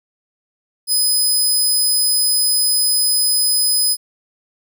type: tone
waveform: 15% pulse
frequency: 5020 Hz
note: D#8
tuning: 15 cents sharp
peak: -8 dBFS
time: 0.87-3.97 s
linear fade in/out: 50 ms
effects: none